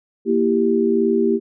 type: chord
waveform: sine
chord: E diminished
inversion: second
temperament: equal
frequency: 233.1 / 329.6 / 392 Hz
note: Bb3 / E4 / G4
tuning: 0 / 0 / 0 cents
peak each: -19 / -21 / -17 dBFS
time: 0.25-1.4 s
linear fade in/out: 50 ms
effects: none